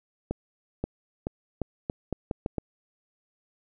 accelerating click train, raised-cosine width 2 ms, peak -15 dBFS, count 9, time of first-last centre 0.31-2.583 s, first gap 530 ms, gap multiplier 0.81, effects none

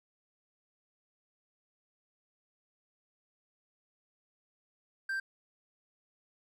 triangle tone, 1573 Hz, G6, 6 cents sharp, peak -30 dBFS, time 5.09-5.2 s, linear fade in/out 5 ms, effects none

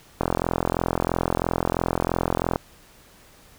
click train, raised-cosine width 1 ms, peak -7 dBFS, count 102, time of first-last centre 0.21-2.559 s, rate 43 Hz, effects pink hiss -52 dBFS RMS until 3.58 s

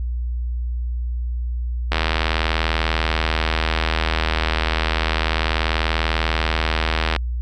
click train, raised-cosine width 0.3 ms, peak -3 dBFS, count 422, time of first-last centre 1.92-7.163 s, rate 80.3 Hz, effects added 60 Hz sine -21 dBFS peak until 7.41 s

